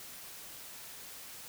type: silence
effects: white hiss -48 dBFS RMS until 1.48 s